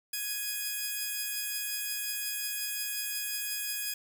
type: tone pair together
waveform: 5% pulse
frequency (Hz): 1661.2 / 2489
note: G#6 / D#7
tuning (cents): 0 / 0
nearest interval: perfect fifth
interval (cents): 700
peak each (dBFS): -25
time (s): 0.13-3.94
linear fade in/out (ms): 5
effects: none